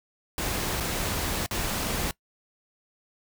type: noise with dropouts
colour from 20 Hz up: pink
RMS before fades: -29 dBFS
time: 0.38-2.11 s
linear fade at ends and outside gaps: 1 ms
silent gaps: 0.801-0.806 / 1.462-1.51 s
effects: noise-tail reverb RT60 0.1 s tail -21 dB re dry